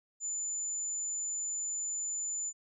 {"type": "tone", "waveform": "sine", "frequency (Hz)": 7030, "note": "A8", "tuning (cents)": -2, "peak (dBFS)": -33, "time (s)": [0.2, 2.53], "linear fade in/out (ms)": 50, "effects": []}